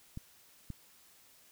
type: clicks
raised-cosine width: 5 ms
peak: -28 dBFS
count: 2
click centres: 0.174 / 0.703 s
effects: white hiss -62 dBFS RMS until 1.51 s